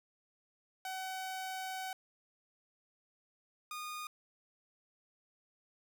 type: tone pair in turn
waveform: sawtooth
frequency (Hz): 755 / 1226.4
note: F#5 / D#6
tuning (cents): +35 / -25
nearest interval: minor sixth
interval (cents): 840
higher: second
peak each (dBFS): -35 / -37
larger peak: first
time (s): 0.85-1.93 / 3.71-4.07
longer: first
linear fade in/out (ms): 2
effects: none